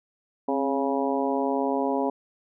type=harmonic tone with a mistuned harmonic; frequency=138.59 Hz; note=C#3; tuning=in tune; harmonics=2 / 3 / 4 / 5 / 6 / 7; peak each=-27 / -29 / -30 / -31 / -32 / -32 dBFS; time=0.48-2.1 s; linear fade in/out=5 ms; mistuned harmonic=2; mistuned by=-51 cents; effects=none